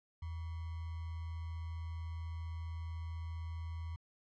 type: tone with sample-and-hold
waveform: sine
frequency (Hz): 82.2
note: E2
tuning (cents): -4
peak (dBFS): -39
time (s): 0.22-3.96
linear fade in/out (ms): 5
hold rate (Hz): 1050
effects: low-pass 4000 Hz 12 dB/octave